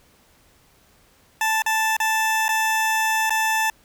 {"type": "tone with dropouts", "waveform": "20% pulse", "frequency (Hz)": 880, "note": "A5", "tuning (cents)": 0, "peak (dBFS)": -14, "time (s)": [1.41, 3.7], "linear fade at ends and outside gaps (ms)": 2, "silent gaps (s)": [[1.621, 1.662], [1.967, 2.001], [2.482, 2.49], [3.296, 3.305]], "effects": ["pink hiss -57 dBFS RMS until 3.84 s"]}